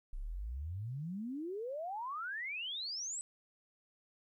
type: exponential sweep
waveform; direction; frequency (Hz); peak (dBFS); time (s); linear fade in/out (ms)
sine; up; 30.18 to 8180; -38; 0.13-3.21; 0
effects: 13-bit